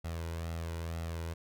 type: tone with flanger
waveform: sawtooth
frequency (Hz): 83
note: E2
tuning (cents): +12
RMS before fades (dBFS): -38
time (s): 0.04-1.34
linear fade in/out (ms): 10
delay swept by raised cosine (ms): 1.5 to 2.07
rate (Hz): 2.1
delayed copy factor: +0.5
effects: none